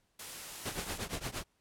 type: noise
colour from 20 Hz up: white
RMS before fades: -44 dBFS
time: 0.19-0.98 s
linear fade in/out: 5 ms
type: noise with tremolo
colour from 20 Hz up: pink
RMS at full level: -35 dBFS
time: 0.65-1.44 s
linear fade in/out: 5 ms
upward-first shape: triangle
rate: 8.6 Hz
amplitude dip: 95%
effects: pink hiss -75 dBFS RMS until 1.6 s + low-pass 12000 Hz 12 dB/octave